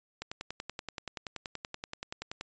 click train, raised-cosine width 0.2 ms, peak -20 dBFS, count 24, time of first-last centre 0.22-2.41 s, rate 10.5 Hz, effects resampled to 16000 Hz

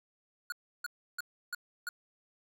square tone bursts, 1447 Hz, F#6, 39 cents flat, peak -35 dBFS, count 5, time 0.5-1.89 s, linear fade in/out 2 ms, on 22 ms, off 320 ms, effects none

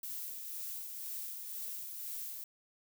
violet noise with tremolo, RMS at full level -41 dBFS, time 0.03-2.44 s, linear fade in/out 2 ms, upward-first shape sine, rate 2 Hz, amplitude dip 35%, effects none

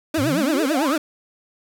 30% pulse tone with vibrato, 291.7 Hz, D4, 12 cents flat, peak -16 dBFS, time 0.14-0.98 s, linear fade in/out 5 ms, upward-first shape triangle, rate 9 Hz, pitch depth 250 cents each way
triangle exponential sweep, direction up, 90.6 to 1480 Hz, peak -22 dBFS, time 0.17-0.97 s, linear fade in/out 20 ms
effects none

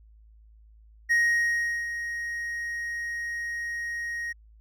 triangle tone with ADSR envelope, 1877 Hz, A#6, 11 cents sharp, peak -17 dBFS, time 1.09-4.33 s, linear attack 24 ms, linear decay 750 ms, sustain -11 dB, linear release 14 ms, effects added 54 Hz sine -51 dBFS peak until 4.6 s

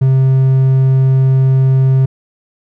triangle tone, 132.5 Hz, C3, 22 cents sharp, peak -5 dBFS, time 0.01-2.06 s, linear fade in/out 10 ms, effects none

